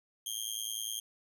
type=tone with amplitude modulation; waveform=15% pulse; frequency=3214 Hz; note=G7; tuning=43 cents sharp; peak=-24 dBFS; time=0.26-1 s; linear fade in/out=5 ms; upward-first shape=sine; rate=110 Hz; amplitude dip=100%; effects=none